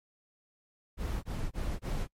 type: noise bursts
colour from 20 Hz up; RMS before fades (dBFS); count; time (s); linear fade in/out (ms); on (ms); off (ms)
brown; -33; 4; 0.97-2.076; 50; 260; 22
effects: noise-tail reverb RT60 0.1 s tail -26 dB re dry + MP3 64 kbps